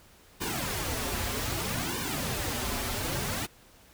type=noise with flanger; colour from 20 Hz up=pink; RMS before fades=-32 dBFS; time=0.4-3.47 s; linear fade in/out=20 ms; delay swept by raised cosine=1.5 to 6.5 ms; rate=0.63 Hz; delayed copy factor=-0.8; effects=pink hiss -57 dBFS RMS until 3.93 s